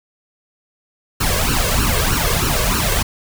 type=noise with flanger; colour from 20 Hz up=pink; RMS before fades=-17 dBFS; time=1.2-3.03 s; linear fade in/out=10 ms; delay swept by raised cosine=0.7 to 1.9 ms; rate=3.2 Hz; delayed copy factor=+0.8; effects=none